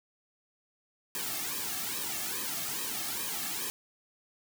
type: noise with flanger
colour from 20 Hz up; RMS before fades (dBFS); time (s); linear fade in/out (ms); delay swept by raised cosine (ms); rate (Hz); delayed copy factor
white; -35; 1.15-3.7; 0; 1.4 to 2.08; 2.4; -0.95
effects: none